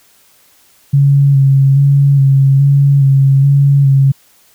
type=tone with vibrato; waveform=sine; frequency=138.3 Hz; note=C#3; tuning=4 cents flat; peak=-5 dBFS; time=0.93-4.12 s; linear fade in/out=10 ms; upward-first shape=square; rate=1.2 Hz; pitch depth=23 cents each way; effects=white hiss -49 dBFS RMS until 4.54 s